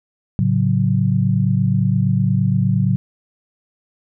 sine chord, F# minor, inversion first, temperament equal, 110 / 138.59 / 185 Hz, A2 / C#3 / F#3, 0 / 0 / 0 cents, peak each -18 dBFS, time 0.39-2.96 s, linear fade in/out 0 ms, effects none

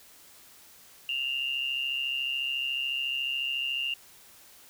sine tone with amplitude modulation, 2794 Hz, F7, in tune, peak -25 dBFS, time 1.09-3.94 s, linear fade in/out 2 ms, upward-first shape sine, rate 134 Hz, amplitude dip 65%, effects white hiss -54 dBFS RMS until 4.69 s

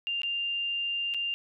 sine tone with dropouts, 2794 Hz, F7, in tune, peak -28 dBFS, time 0.07-1.34 s, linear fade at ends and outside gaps 0 ms, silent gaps 0.218-0.233 / 1.139-1.145 s, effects none

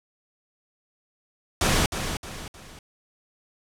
pink noise with echo, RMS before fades -21 dBFS, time 1.61-1.86 s, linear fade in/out 2 ms, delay 310 ms, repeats 3, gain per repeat -8 dB, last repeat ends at 2.79 s, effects low-pass 10000 Hz 12 dB/octave

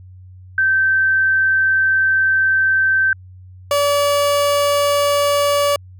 sine / 30% pulse tone pair in turn, 1552 / 574 Hz, G6 / D5, -18 / -40 cents, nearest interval octave + perfect fourth, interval 1722 cents, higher first, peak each -12 / -11 dBFS, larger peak second, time 0.58-3.13 / 3.71-5.76 s, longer first, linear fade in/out 2 ms, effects added 92 Hz sine -37 dBFS peak until 5.99 s

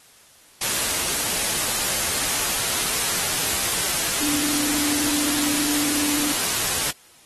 sine tone in noise, 293.7 Hz, D4, in tune, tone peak -25 dBFS, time 4.21-6.32 s, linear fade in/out 5 ms, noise white, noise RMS -23 dBFS, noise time 0.61-6.91 s, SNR -5 dB, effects white hiss -52 dBFS RMS until 7.25 s + AAC 32 kbps

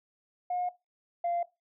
sine tone pair in turn, 718 / 692.1 Hz, F5 / F5, +48 / -16 cents, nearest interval minor second, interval 64 cents, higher first, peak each -28 / -26 dBFS, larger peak second, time 0.5-0.69 / 1.24-1.43 s, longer neither, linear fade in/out 5 ms, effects noise-tail reverb RT60 0.2 s tail -17 dB re dry + tanh soft clip ceiling -24 dBFS

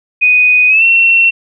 sine tone with pitch glide, 2489 to 2714 Hz, D#7 to E7, 0 to +50 cents, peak -5 dBFS, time 0.21-1.31 s, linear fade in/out 20 ms, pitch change +150 cents, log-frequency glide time 0.68-0.84 s, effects none

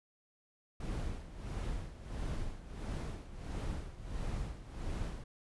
brown noise with tremolo, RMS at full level -37 dBFS, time 0.8-5.24 s, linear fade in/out 5 ms, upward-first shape sine, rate 1.5 Hz, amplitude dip 75%, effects resampled to 24000 Hz

